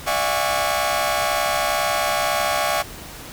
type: tone cluster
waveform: sawtooth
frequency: 591 / 661 / 723 / 816 / 1113 Hz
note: D5 / E5 / F#5 / G#5 / C#6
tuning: +11 / +5 / -40 / -31 / +7 cents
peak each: -22 dBFS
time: 0.06-2.83 s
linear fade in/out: 20 ms
effects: pink hiss -37 dBFS RMS until 3.32 s